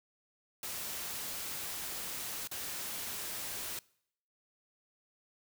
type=noise with dropouts; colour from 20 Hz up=white; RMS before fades=-40 dBFS; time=0.63-3.79 s; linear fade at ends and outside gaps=2 ms; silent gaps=2.474-2.513 s; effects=noise-tail reverb RT60 0.7 s tail -24 dB re dry